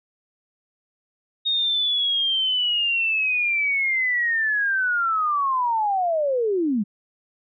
sine linear sweep, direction down, 3729 to 190.6 Hz, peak -19 dBFS, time 1.45-6.84 s, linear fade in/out 20 ms, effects none

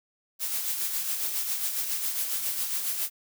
blue noise with tremolo, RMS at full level -28 dBFS, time 0.39-3.1 s, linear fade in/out 50 ms, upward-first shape sine, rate 7.3 Hz, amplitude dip 45%, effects none

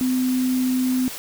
sine tone in noise, 255.2 Hz, C4, 43 cents flat, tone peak -18 dBFS, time 0.01-1.08 s, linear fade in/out 0 ms, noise white, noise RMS -34 dBFS, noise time 0-1.18 s, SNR +13 dB, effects none

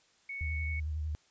sine tone, 2217 Hz, C#7, in tune, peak -37 dBFS, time 0.29-0.8 s, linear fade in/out 5 ms
sine tone with vibrato, 76.8 Hz, D#2, 22 cents flat, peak -32 dBFS, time 0.41-1.15 s, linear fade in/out 0 ms, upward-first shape sine, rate 11 Hz, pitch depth 49 cents each way
effects white hiss -67 dBFS RMS until 1.3 s + resampled to 16000 Hz

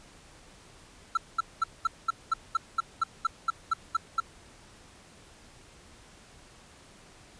triangle tone bursts, 1338 Hz, E6, 25 cents sharp, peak -20 dBFS, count 14, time 1.15-4.202 s, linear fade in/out 5 ms, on 23 ms, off 210 ms, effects pink hiss -54 dBFS RMS until 7.39 s + resampled to 22050 Hz

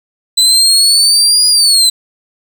30% pulse exponential two-way sweep, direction up then down, 4000 to 4917 to 4000 Hz, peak -3 dBFS, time 0.37-1.9 s, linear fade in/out 10 ms, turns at 1.48 s, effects none

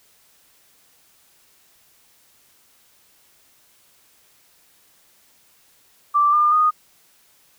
sine tone with pitch steps, 1172 / 1202.9 / 1234.5 Hz, D6 / D6 / D#6, -4 / +41 / -14 cents, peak -13 dBFS, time 6.14-6.71 s, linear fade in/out 20 ms, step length 190 ms, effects white hiss -57 dBFS RMS until 7.58 s

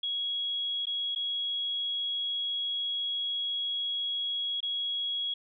sine tone with dropouts, 3322 Hz, G#7, in tune, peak -29 dBFS, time 0.03-5.34 s, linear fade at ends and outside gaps 5 ms, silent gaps 0.856-0.868 / 1.15-1.159 / 4.605-4.628 s, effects none

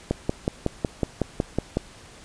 click train, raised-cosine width 2 ms, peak -8 dBFS, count 10, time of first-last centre 0.11-1.771 s, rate 5.42 Hz, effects pink hiss -47 dBFS RMS until 2.24 s + resampled to 22050 Hz

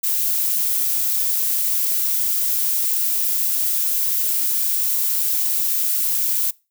violet noise, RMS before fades -20 dBFS, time 0.03-6.51 s, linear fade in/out 10 ms, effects noise-tail reverb RT60 0.3 s tail -24 dB re dry

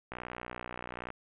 click train, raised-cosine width 0.5 ms, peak -24 dBFS, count 61, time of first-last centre 0.12-1.104 s, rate 61 Hz, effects resampled to 8000 Hz + 10-bit

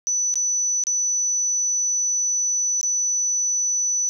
sine tone with dropouts, 5970 Hz, F#8, 15 cents sharp, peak -19 dBFS, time 0.07-4.09 s, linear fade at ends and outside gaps 0 ms, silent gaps 0.341-0.356 / 0.838-0.869 / 2.812-2.83 s, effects none

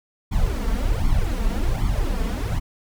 brown noise with flanger, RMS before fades -21 dBFS, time 0.31-2.6 s, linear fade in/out 20 ms, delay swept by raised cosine 0.9 to 4.5 ms, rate 1.3 Hz, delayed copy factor +1, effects none

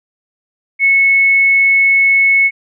sine tone, 2199 Hz, C#7, 14 cents flat, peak -7 dBFS, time 0.79-2.51 s, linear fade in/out 50 ms, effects none

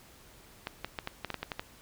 clicks, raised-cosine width 0.3 ms, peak -18 dBFS, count 10, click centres 0.671 / 0.846 / 0.988 / 1.074 / 1.247 / 1.303 / 1.343 / 1.43 / 1.518 / 1.595 s, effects pink hiss -56 dBFS RMS until 1.81 s

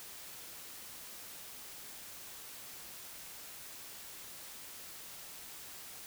silence, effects white hiss -49 dBFS RMS until 6.06 s

